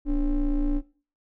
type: ring-modulated tone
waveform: triangle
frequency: 130.4 Hz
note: C3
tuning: 5 cents flat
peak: -16 dBFS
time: 0.05-0.82 s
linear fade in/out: 50 ms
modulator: 159 Hz
effects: noise-tail reverb RT60 0.4 s tail -20 dB re dry